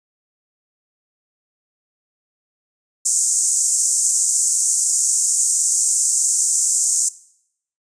pink band-pass noise, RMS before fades -18 dBFS, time 3.05-7.09 s, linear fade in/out 10 ms, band 6600 to 8800 Hz, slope 48 dB/octave, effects noise-tail reverb RT60 0.7 s tail -19 dB re dry + resampled to 22050 Hz

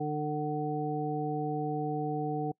harmonic tone, 150 Hz, D3, 37 cents sharp, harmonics 1 / 2 / 3 / 5, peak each -35 / -35 / -35 / -35 dBFS, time 0-2.52 s, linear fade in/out 10 ms, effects noise-tail reverb RT60 0.1 s tail -25 dB re dry

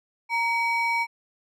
triangle ring-modulated tone, 1599 Hz, G6, 34 cents sharp, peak -17 dBFS, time 0.29-1.07 s, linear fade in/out 50 ms, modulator 669 Hz, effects none

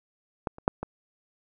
clicks, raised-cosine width 1 ms, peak -14 / -29 / -6 / -18 dBFS, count 4, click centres 0.472 / 0.584 / 0.679 / 0.83 s, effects none

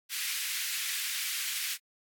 pink high-pass noise, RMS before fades -34 dBFS, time 0.09-1.78 s, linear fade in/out 50 ms, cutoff 1900 Hz, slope 24 dB/octave, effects AAC 64 kbps

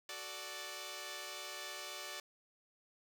5% pulse chord, D major, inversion first, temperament equal, 370 / 440 / 587.3 Hz, F#4 / A4 / D5, 0 / 0 / 0 cents, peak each -39 / -40 / -34 dBFS, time 0.09-2.2 s, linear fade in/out 2 ms, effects none

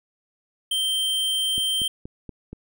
square tone, 3136 Hz, G7, in tune, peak -22 dBFS, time 0.71-1.88 s, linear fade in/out 5 ms
click train, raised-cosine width 3 ms, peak -23 dBFS, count 5, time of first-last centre 1.58-2.53 s, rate 4.21 Hz
effects none

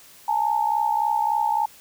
sine tone pair together, 841.5 / 905 Hz, G#5 / A5, +23 / +48 cents, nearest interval minor second, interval 125 cents, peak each -22 dBFS, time 0.28-1.66 s, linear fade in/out 5 ms, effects white hiss -49 dBFS RMS until 1.8 s

